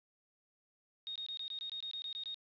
sine tone bursts, 3719 Hz, A#7, 5 cents flat, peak -39 dBFS, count 12, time 1.07-2.344 s, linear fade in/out 0 ms, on 86 ms, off 22 ms, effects resampled to 11025 Hz + 11-bit

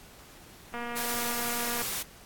click train, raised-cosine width 0.5 ms, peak -22 dBFS, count 258, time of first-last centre 0.74-1.82 s, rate 238 Hz
white noise, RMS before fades -33 dBFS, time 0.96-2.03 s, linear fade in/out 10 ms
effects pink hiss -52 dBFS RMS until 2.25 s + AAC 64 kbps

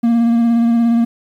triangle tone with vibrato, 233.1 Hz, A#3, in tune, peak -8 dBFS, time 0.03-1.05 s, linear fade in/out 10 ms, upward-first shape sine, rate 17 Hz, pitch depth 21 cents each way, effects 8-bit

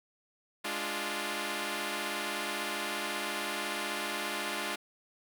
5% pulse chord, D diminished, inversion second, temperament equal, 207.7 / 293.7 / 349.2 Hz, Ab3 / D4 / F4, 0 / 0 / 0 cents, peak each -27 / -27 / -25 dBFS, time 0.64-4.76 s, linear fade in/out 10 ms, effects none

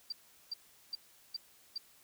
sine tone bursts, 4701 Hz, D8, 1 cent sharp, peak -35 dBFS, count 5, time 0.1-1.78 s, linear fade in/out 5 ms, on 24 ms, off 390 ms, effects white hiss -63 dBFS RMS until 2.03 s

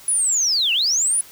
sine linear two-way sweep, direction down then up, 10220 to 2618 to 10220 Hz, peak -16 dBFS, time 0.08-1.21 s, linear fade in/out 2 ms, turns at 0.73 s, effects white hiss -44 dBFS RMS until 1.31 s

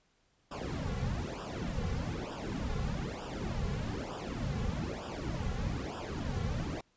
brown noise with flanger, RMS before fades -36 dBFS, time 0.51-6.81 s, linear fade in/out 5 ms, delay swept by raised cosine 0.47 to 3.27 ms, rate 1.1 Hz, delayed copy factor -0.95, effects pink hiss -72 dBFS RMS until 6.96 s + resampled to 16000 Hz

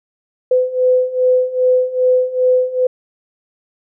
sine beating tone pair, 505 / 507.5 Hz, B4 / B4, +39 / +47 cents, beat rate 2.5 Hz, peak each -16 / -13 dBFS, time 0.51-2.87 s, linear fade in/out 5 ms, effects none

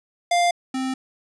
square tone pair in turn, 698.5 / 261.6 Hz, F5 / C4, 0 / 0 cents, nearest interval octave + perfect fourth, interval 1700 cents, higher first, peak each -17 / -24 dBFS, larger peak first, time 0.31-0.51 / 0.74-0.94 s, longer neither, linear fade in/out 5 ms, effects resampled to 22050 Hz + 9-bit

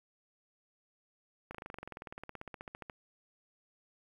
slowing click train, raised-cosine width 0.5 ms, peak -28 dBFS, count 27, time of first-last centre 1.51-2.898 s, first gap 36 ms, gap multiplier 1.03, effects 10-bit

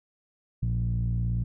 sawtooth tone with low-pass filter, 58.2 Hz, A#1, 2 cents flat, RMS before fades -27 dBFS, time 0.62-1.44 s, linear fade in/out 10 ms, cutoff 140 Hz, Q 8.4, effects none

